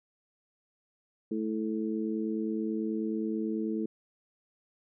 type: harmonic tone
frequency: 109.3 Hz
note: A2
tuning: 11 cents flat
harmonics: 2 / 3 / 4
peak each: -32 / -33 / -37 dBFS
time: 1.31-3.86 s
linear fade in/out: 5 ms
effects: none